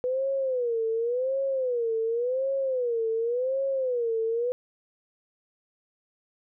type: tone with vibrato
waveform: sine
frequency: 493.9 Hz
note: B4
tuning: in tune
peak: -24 dBFS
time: 0.04-4.52 s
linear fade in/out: 0 ms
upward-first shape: sine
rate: 0.9 Hz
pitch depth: 170 cents each way
effects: none